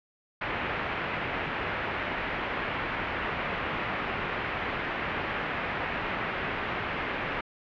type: low-pass noise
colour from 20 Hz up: white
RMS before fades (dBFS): -32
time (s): 0.41-7.41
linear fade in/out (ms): 5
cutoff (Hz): 2400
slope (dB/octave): 24
effects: low-pass 4000 Hz 12 dB/octave